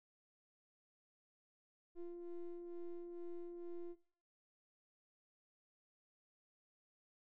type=ring-modulated tone; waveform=triangle; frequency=172.9 Hz; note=F3; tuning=17 cents flat; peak=-38 dBFS; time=1.95-3.96 s; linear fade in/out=50 ms; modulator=174 Hz; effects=noise-tail reverb RT60 0.5 s tail -18 dB re dry + tanh soft clip ceiling -35 dBFS